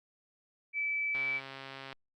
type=tone; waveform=sine; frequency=2308 Hz; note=D7; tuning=31 cents flat; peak=-30 dBFS; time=0.73-1.41 s; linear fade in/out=50 ms
type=click train; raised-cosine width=0.3 ms; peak=-28 dBFS; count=106; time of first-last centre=1.15-1.928 s; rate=135 Hz
effects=Opus 48 kbps